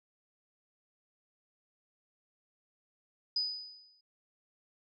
sine tone with exponential decay, 4978 Hz, D#8, in tune, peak -27 dBFS, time 3.36-4.01 s, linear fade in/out 5 ms, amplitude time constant 140 ms, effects none

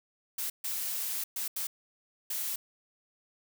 blue noise bursts at uneven times, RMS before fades -34 dBFS, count 5, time 0.38-0.5 / 0.64-1.24 / 1.36-1.48 / 1.56-1.67 / 2.3-2.56 s, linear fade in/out 5 ms, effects none

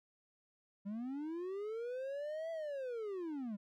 triangle linear two-way sweep, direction up then down, 193.5 to 665 to 193.5 Hz, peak -37 dBFS, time 0.85-3.57 s, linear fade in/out 20 ms, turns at 2.51 s, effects none

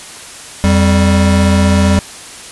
square tone pair together, 86.23 / 196 Hz, F2 / G3, -21 / 0 cents, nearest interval octave + major second, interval 1421 cents, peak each -11 dBFS, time 0.64-1.99 s, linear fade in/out 0 ms, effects white hiss -31 dBFS RMS until 2.51 s + resampled to 24000 Hz

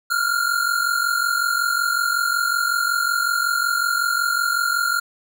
square tone pair together, 1380.6 / 1426 Hz, F6 / F6, -20 / +36 cents, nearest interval minor second, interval 56 cents, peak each -22 dBFS, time 0.1-5 s, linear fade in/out 10 ms, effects none

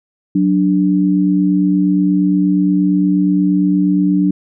sine tone pair together, 185 / 293.5 Hz, F#3 / D4, 0 / -1 cents, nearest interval minor sixth, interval 799 cents, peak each -13 dBFS, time 0.35-4.31 s, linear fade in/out 5 ms, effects none

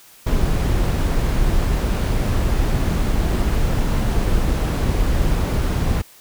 brown noise, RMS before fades -18 dBFS, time 0.26-6.02 s, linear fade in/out 10 ms, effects white hiss -47 dBFS RMS until 6.2 s

